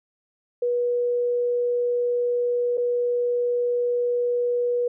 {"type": "tone with dropouts", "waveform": "sine", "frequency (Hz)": 485.1, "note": "B4", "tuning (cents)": -31, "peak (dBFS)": -20, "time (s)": [0.62, 4.88], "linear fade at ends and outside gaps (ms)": 5, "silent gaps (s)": [2.773, 2.778], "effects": []}